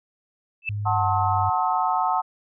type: tone with exponential growth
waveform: sine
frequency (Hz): 2634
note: E7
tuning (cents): -2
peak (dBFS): -19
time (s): 0.62-0.69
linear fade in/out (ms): 2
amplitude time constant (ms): 15
type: tone with pitch glide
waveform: sine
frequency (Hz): 103.5 to 97.92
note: G#2 to G2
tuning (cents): -5 to -1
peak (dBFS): -25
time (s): 0.69-1.5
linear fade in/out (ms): 10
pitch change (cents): -96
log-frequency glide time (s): 0.94-1.04
type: chord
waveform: sine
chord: F# diminished seventh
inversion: none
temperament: just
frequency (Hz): 740 / 888 / 1065.6 / 1278.7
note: F#5 / A5 / C6 / Eb6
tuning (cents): 0 / +16 / +31 / +47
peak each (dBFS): -24 / -24 / -27 / -27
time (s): 0.85-2.22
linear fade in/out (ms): 20
effects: none